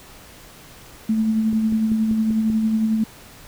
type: tone with tremolo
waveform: sine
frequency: 220 Hz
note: A3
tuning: in tune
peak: -15 dBFS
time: 1.09-3.04 s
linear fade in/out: 5 ms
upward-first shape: sine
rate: 11 Hz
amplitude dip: 35%
type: click train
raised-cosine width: 3 ms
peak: -19 dBFS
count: 6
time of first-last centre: 1.53-2.501 s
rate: 5.15 Hz
effects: pink hiss -44 dBFS RMS until 3.47 s